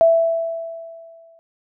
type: tone with exponential decay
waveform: sine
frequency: 662 Hz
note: E5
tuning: 7 cents sharp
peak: -8 dBFS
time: 0.01-1.39 s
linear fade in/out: 0 ms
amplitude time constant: 300 ms
effects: none